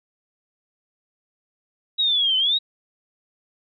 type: exponential two-way sweep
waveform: sine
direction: down then up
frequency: 3868 to 3018 to 3868 Hz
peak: -17 dBFS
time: 1.98-2.59 s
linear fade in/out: 20 ms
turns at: 2.37 s
effects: none